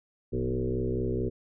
sine tone with frequency modulation, 240.9 Hz, B3, 43 cents flat, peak -26 dBFS, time 0.32-1.3 s, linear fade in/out 20 ms, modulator 64.5 Hz, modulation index 3.3, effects none

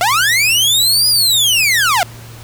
sawtooth linear two-way sweep, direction up then down, 660 to 4978 to 660 Hz, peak -7 dBFS, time 0.01-2.03 s, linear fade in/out 0 ms, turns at 1.08 s, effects added 115 Hz sine -33 dBFS peak until 2.43 s + pink hiss -38 dBFS RMS until 2.43 s

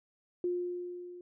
sine tone with level ramp, 354.9 Hz, F4, 28 cents sharp, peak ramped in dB -28 to -45 dBFS, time 0.44-1.21 s, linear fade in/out 2 ms, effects none

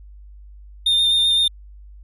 triangle tone with vibrato, 3634 Hz, A#7, 45 cents flat, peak -13 dBFS, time 0.86-1.48 s, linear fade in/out 5 ms, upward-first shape sine, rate 7.8 Hz, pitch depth 16 cents each way, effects added 50 Hz sine -39 dBFS peak until 2.03 s

